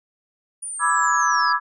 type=linear sweep; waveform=sine; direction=down; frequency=9570 to 4699 Hz; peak=-28 dBFS; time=0.62-1.53 s; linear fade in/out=10 ms
type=chord; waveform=sine; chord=E dominant seventh; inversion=second; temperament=equal with one note detuned; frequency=987.8 / 1174.7 / 1318.5 / 1667 Hz; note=B5 / D6 / E6 / G#6; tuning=0 / 0 / 0 / +6 cents; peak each=-22 dBFS; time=0.79-1.6 s; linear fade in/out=50 ms
effects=none